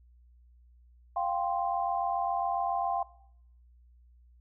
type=chord; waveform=sine; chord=F suspended second; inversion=none; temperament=just; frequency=698.5 / 785.8 / 1047.7 Hz; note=F5 / G5 / C6; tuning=0 / +4 / +2 cents; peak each=-31 / -31 / -34 dBFS; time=1.16-3.03 s; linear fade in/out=5 ms; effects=noise-tail reverb RT60 0.7 s tail -20 dB re dry + added 60 Hz sine -56 dBFS peak until 4.4 s